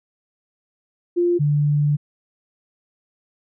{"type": "tone pair in turn", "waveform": "sine", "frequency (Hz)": [349.2, 146.82], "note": ["F4", "D3"], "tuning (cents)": [0, 0], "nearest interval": "octave + minor third", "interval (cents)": 1500, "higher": "first", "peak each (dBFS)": -15, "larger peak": "neither", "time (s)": [[1.16, 1.39], [1.39, 1.97]], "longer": "second", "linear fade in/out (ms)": 20, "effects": []}